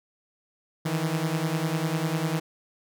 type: beating tone pair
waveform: sawtooth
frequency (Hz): 155.1 / 165.1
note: D#3 / E3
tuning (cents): -5 / +3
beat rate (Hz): 10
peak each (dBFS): -24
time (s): 0.85-2.4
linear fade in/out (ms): 10
effects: none